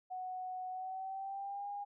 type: tone with pitch glide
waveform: sine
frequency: 740 to 811.7 Hz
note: F#5 to G#5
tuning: 0 to -40 cents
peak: -39 dBFS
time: 0.1-1.85 s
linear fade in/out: 20 ms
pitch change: +160 cents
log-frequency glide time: 0.7-1.69 s
effects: none